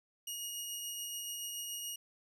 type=tone with tremolo; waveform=15% pulse; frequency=2876 Hz; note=F#7; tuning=50 cents flat; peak=-31 dBFS; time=0.27-1.96 s; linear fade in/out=5 ms; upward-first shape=triangle; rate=7 Hz; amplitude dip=25%; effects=none